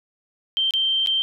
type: tone with dropouts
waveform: sine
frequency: 3136 Hz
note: G7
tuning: in tune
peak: -18 dBFS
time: 0.57-1.22 s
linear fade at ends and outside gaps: 0 ms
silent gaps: 0.708-0.737 / 1.062-1.072 s
effects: none